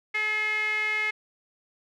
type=tone with band-pass filter; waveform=sawtooth; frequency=427.5 Hz; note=A4; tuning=50 cents flat; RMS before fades=-27 dBFS; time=0.14-1.11 s; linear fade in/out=10 ms; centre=2100 Hz; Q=8.1; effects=none